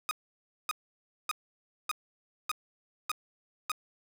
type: tone bursts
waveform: sawtooth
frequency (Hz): 1244.5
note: D#6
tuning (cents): 0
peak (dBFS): -25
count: 7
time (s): 0.09-3.717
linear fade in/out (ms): 0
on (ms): 21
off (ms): 580
effects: none